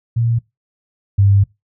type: tone pair in turn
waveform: sine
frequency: 116.54 / 99.42 Hz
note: A#2 / G2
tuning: 0 / +25 cents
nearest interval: minor third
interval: 275 cents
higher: first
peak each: -13 / -8 dBFS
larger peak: second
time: 0.16-0.39 / 1.18-1.44 s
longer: second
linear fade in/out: 10 ms
effects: noise-tail reverb RT60 0.2 s tail -22 dB re dry